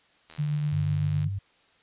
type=click train; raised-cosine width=0.2 ms; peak=-29 dBFS; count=76; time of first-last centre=0.3-1.242 s; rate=79.6 Hz
type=tone with tremolo; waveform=sine; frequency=148.5 Hz; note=D3; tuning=20 cents sharp; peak=-23 dBFS; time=0.38-1.29 s; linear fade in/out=20 ms; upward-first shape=triangle; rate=7.9 Hz; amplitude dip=30%
type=tone with vibrato; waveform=sine; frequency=98 Hz; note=G2; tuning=in tune; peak=-28 dBFS; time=0.72-1.39 s; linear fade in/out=10 ms; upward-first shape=square; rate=6.9 Hz; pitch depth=14 cents each way
effects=white hiss -62 dBFS RMS until 1.82 s + resampled to 8000 Hz